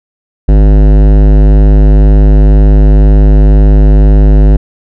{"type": "tone with hard clipping", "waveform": "sine", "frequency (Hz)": 51, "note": "G#1", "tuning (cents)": -31, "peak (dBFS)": -3, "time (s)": [0.48, 4.57], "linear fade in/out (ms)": 10, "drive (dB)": 17, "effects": []}